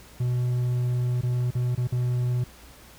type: tone with dropouts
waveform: triangle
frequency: 123.47 Hz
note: B2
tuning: in tune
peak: -20 dBFS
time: 0.2-2.44 s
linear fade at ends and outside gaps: 5 ms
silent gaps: 1.212-1.232 / 1.507-1.551 / 1.751-1.776 / 1.873-1.922 s
effects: added 60 Hz sine -52 dBFS peak until 2.98 s + pink hiss -50 dBFS RMS until 2.98 s